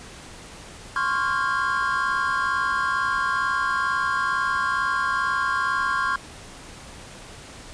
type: chord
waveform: triangle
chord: Db major seventh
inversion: third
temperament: equal with one note detuned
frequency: 1046.5 / 1108.7 / 1396.9 / 1618.6 Hz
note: C6 / Db6 / F6 / Ab6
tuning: 0 / 0 / 0 / -45 cents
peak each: -25 dBFS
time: 0.96-6.16 s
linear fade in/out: 2 ms
effects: pink hiss -42 dBFS RMS until 7.73 s + resampled to 22050 Hz